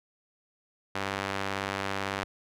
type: tone with band-pass filter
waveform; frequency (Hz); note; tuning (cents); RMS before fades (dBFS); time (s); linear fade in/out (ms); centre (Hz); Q
sawtooth; 98; G2; 0; -33; 0.95-2.24; 5; 1700; 0.62
effects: none